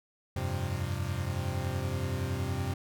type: chord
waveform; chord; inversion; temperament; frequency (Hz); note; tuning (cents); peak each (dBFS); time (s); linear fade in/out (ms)
40% pulse; F suspended second; none; equal; 87.31 / 98 / 130.81; F2 / G2 / C3; 0 / 0 / 0; -34; 0.36-2.74; 5
effects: none